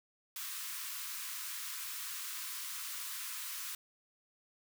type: high-pass noise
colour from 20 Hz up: white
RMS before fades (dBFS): -42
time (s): 0.36-3.75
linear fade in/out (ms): 2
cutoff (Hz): 980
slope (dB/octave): 96
effects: none